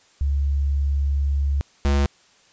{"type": "tone pair in turn", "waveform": ["sine", "square"], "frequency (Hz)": [70.2, 70.2], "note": ["C#2", "C#2"], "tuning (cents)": [22, 22], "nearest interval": "unison", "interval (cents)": 0, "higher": "neither", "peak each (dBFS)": [-18, -17], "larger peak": "second", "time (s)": [[0.21, 1.61], [1.85, 2.06]], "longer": "first", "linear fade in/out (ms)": 0, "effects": ["white hiss -56 dBFS RMS until 2.52 s", "resampled to 16000 Hz"]}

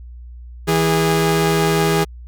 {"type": "tone pair together", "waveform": "sawtooth", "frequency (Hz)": [162.87, 410], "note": ["E3", "G#4"], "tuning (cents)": [-21, -22], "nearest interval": "octave + major third", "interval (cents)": 1599, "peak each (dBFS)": -13, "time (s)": [0.67, 2.05], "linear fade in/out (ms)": 20, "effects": ["added 60 Hz sine -33 dBFS peak until 2.27 s"]}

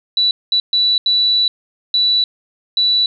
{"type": "tone bursts at uneven times", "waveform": "sine", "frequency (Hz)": 3951, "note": "B7", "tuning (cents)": 0, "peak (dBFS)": -11, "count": 6, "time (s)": [[0.17, 0.31], [0.52, 0.6], [0.73, 0.98], [1.06, 1.48], [1.94, 2.24], [2.77, 3.06]], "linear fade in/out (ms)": 2, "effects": []}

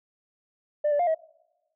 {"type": "tone with pitch steps", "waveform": "sine", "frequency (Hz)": [595, 582, 703, 640], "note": ["D5", "D5", "F5", "D#5"], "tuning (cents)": [22, -16, 11, 49], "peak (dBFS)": -19, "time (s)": [0.84, 1.148], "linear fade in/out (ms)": 10, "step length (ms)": 77, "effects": ["noise-tail reverb RT60 1.0 s tail -25 dB re dry", "tanh soft clip ceiling -18 dBFS"]}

